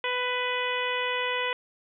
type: harmonic tone with a mistuned harmonic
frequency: 497.3 Hz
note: B4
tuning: 12 cents sharp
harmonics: 1 / 2 / 3 / 4 / 5 / 6 / 7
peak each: -32 / -32 / -36 / -32 / -34 / -35 / -39 dBFS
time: 0.04-1.53 s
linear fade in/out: 2 ms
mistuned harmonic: 7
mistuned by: -33 cents
effects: none